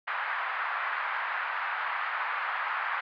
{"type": "band-pass noise", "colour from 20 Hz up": "white", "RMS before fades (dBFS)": -32, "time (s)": [0.07, 3.01], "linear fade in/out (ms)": 10, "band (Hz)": [890, 1800], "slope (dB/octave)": 24, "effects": ["resampled to 11025 Hz"]}